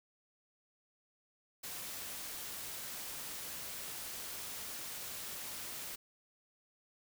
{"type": "noise", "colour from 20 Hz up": "white", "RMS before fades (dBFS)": -44, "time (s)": [1.63, 5.96], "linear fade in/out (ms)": 10, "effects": []}